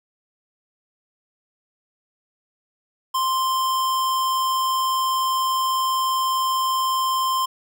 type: tone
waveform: square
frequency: 1046.5 Hz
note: C6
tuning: in tune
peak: -20 dBFS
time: 3.14-7.46 s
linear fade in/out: 10 ms
effects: none